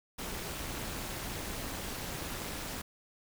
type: noise with amplitude modulation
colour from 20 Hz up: pink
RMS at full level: -36 dBFS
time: 0.18-2.82 s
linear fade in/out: 10 ms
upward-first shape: sine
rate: 235 Hz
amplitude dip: 70%
effects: none